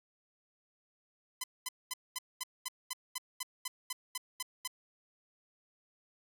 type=tone bursts; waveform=5% pulse; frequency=1015 Hz; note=B5; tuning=47 cents sharp; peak=-23 dBFS; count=14; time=1.41-4.676 s; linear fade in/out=5 ms; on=29 ms; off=220 ms; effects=none